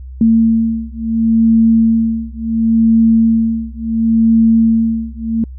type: beating tone pair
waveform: sine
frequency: 225.6 / 226.31 Hz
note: A3 / A3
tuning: +44 / +49 cents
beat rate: 0.71 Hz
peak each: -12 dBFS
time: 0.21-5.44 s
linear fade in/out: 2 ms
effects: added 64 Hz sine -27 dBFS peak until 5.58 s